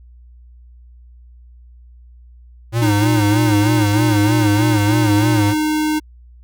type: tone with vibrato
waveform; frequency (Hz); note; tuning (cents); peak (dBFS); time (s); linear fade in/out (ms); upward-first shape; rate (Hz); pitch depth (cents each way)
square; 110; A2; 0; -15; 2.72-5.55; 50; sine; 3.2; 130
type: tone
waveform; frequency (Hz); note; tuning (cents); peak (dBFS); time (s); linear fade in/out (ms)
square; 306.9; D#4; -24; -16; 2.81-6; 20
effects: added 60 Hz sine -40 dBFS peak until 6.43 s